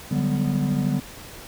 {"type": "chord", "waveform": "triangle", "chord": "G major seventh", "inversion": "second", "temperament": "equal with one note detuned", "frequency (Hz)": [146.83, 185, 198.16, 246.9], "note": ["D3", "F#3", "G3", "B3"], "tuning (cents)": [0, 0, 19, 0], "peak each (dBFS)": [-22, -26, -24, -24], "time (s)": [0.11, 1], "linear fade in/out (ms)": 5, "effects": ["pink hiss -41 dBFS RMS until 1.47 s"]}